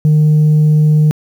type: tone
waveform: sine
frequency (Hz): 152.6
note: D#3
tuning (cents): -33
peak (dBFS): -4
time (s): 0.05-1.11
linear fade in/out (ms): 0
effects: tanh soft clip ceiling -5 dBFS + 7-bit